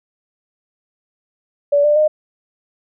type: tone with pitch steps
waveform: sine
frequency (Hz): 575 / 593.2 / 612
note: D5 / D5 / D#5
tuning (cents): -37 / +17 / -29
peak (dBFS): -10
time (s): 1.72-2.08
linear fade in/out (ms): 10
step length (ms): 120
effects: none